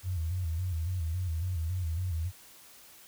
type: tone with vibrato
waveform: sine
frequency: 86 Hz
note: F2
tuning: 26 cents flat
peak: -29 dBFS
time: 0.03-2.32 s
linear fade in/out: 50 ms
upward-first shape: square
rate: 3.6 Hz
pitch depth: 110 cents each way
effects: white hiss -54 dBFS RMS until 3.07 s

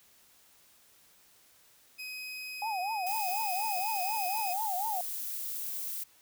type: tone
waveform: 30% pulse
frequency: 2520 Hz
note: D#7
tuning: 21 cents sharp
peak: -36 dBFS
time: 1.98-4.54 s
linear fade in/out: 20 ms
type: tone with vibrato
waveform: sine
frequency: 803 Hz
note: G5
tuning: 41 cents sharp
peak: -31 dBFS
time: 2.62-5.01 s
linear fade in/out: 2 ms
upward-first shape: triangle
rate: 4.1 Hz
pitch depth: 230 cents each way
type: noise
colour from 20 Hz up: violet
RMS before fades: -37 dBFS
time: 3.06-6.04 s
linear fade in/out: 10 ms
effects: white hiss -62 dBFS RMS until 6.21 s

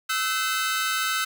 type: tone cluster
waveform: sawtooth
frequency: 1308 / 1522 / 2060 / 3711 Hz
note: E6 / F#6 / C7 / A#7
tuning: -14 / +48 / -28 / -9 cents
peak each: -23 / -24 / -30 / -31 dBFS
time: 0.09-1.25 s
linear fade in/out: 10 ms
effects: none

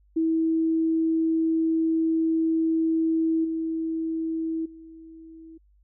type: tone with level steps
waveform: sine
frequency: 324 Hz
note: E4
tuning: 30 cents flat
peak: -20 / -25 / -42 dBFS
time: 0.16-5.58 s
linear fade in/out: 10 ms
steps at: 3.44 / 4.65 s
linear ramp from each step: 10 ms
effects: added 50 Hz sine -57 dBFS peak until 5.83 s

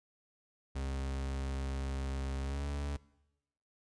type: tone with pitch glide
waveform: 40% pulse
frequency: 67.3 to 71.3 Hz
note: C2 to C#2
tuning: +49 to +49 cents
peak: -34 dBFS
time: 0.75-2.97 s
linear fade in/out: 10 ms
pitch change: +100 cents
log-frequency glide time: 2.41-2.66 s
effects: noise-tail reverb RT60 1.0 s tail -22 dB re dry + resampled to 22050 Hz

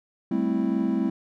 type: chord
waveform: triangle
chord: A minor seventh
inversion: third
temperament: equal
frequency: 196 / 220 / 261.6 / 329.6 Hz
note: G3 / A3 / C4 / E4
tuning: 0 / 0 / 0 / 0 cents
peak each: -26 / -25 / -25 / -26 dBFS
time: 0.31-1.1 s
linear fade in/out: 5 ms
effects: none

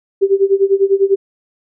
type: tone with tremolo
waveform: sine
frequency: 392 Hz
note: G4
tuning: in tune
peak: -6 dBFS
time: 0.21-1.16 s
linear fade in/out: 20 ms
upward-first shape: sine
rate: 10 Hz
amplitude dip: 90%
effects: none

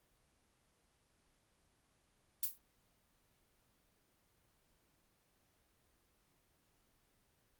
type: noise with exponential decay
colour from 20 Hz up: violet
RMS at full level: -30 dBFS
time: 2.43-2.58 s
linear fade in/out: 2 ms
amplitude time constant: 32 ms
effects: pink hiss -75 dBFS RMS until 7.59 s + Opus 24 kbps

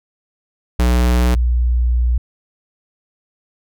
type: tone pair in turn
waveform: square / sine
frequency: 60.9 / 60.34 Hz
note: B1 / B1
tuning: -24 / -40 cents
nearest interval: unison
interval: 16 cents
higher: first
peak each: -12 dBFS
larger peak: neither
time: 0.79-1.35 / 1.35-2.18 s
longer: second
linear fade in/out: 5 ms
effects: none

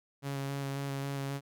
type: tone with vibrato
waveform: sawtooth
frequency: 138.59 Hz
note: C#3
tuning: in tune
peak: -30 dBFS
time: 0.22-1.41 s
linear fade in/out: 50 ms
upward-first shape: square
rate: 3.7 Hz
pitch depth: 12 cents each way
effects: none

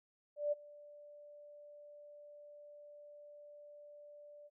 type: tone with ADSR envelope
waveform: sine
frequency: 587.3 Hz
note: D5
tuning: in tune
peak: -30 dBFS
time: 0.36-4.5 s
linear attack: 160 ms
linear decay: 21 ms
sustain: -23 dB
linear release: 38 ms
effects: none

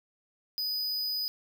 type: tone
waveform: square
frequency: 4978 Hz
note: D#8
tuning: in tune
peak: -30 dBFS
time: 0.58-1.28 s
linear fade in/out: 0 ms
effects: none

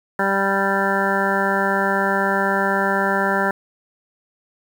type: harmonic tone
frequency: 196 Hz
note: G3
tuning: in tune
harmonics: 1 / 2 / 3 / 4 / 5 / 7 / 8 / 9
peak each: -25 / -25 / -25 / -25 / -25 / -25 / -25 / -25 dBFS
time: 0.19-3.51 s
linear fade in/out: 2 ms
effects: 7-bit

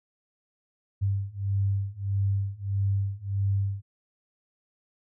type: beating tone pair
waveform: sine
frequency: 98 / 99.6 Hz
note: G2 / G2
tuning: 0 / +28 cents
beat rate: 1.6 Hz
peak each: -28 / -27 dBFS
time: 1.01-3.82 s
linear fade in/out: 20 ms
effects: none

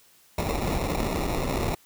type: noise with sample-and-hold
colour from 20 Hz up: pink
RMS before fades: -27 dBFS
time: 0.38-1.75 s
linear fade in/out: 5 ms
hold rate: 1575 Hz
effects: white hiss -58 dBFS RMS until 1.85 s

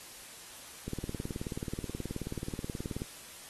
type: click train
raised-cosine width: 3 ms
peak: -23 dBFS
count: 41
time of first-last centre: 0.88-3.019 s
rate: 18.7 Hz
effects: white hiss -49 dBFS RMS until 3.49 s + AAC 32 kbps

